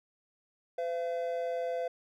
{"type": "tone pair together", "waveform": "triangle", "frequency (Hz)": [509, 679.4], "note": ["C5", "F5"], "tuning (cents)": [-48, -48], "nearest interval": "perfect fourth", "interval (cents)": 500, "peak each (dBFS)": [-31, -33], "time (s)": [0.78, 1.88], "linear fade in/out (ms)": 5, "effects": []}